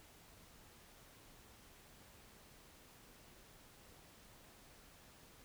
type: silence
effects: pink hiss -62 dBFS RMS until 5.44 s